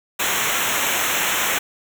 pink noise with comb filter, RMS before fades -21 dBFS, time 0.19-1.59 s, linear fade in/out 10 ms, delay 0.21 ms, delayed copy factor -1, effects none

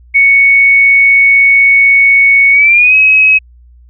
sine tone with pitch glide, 2221 to 2551 Hz, C#7 to D#7, +3 to +43 cents, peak -3 dBFS, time 0.14-3.39 s, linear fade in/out 20 ms, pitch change +240 cents, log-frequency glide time 2.52-2.95 s, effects added 60 Hz sine -37 dBFS peak until 3.89 s

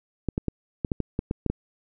clicks, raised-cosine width 3 ms, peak -12 dBFS, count 10, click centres 0.287 / 0.379 / 0.483 / 0.848 / 0.918 / 1.003 / 1.191 / 1.311 / 1.463 / 1.5 s, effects none

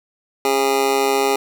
25% pulse tone with amplitude modulation, 408.8 Hz, G#4, 27 cents flat, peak -8 dBFS, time 0.45-1.36 s, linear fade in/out 2 ms, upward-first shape sine, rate 134 Hz, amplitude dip 80%, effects none

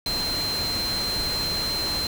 sine tone in noise, 4126 Hz, C8, 25 cents flat, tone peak -25 dBFS, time 0.06-2.07 s, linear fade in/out 2 ms, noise pink, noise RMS -31 dBFS, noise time 0.06-2.07 s, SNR +3 dB, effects none

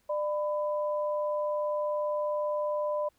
sine tone pair together, 597.5 / 1000 Hz, D5 / B5, +30 / +21 cents, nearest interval major sixth, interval 891 cents, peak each -28 / -35 dBFS, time 0.09-3.09 s, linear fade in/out 10 ms, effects pink hiss -70 dBFS RMS until 3.18 s

